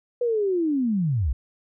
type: linear sweep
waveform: sine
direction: down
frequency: 493.9 to 53 Hz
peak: -20 dBFS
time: 0.21-1.33 s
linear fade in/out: 5 ms
effects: none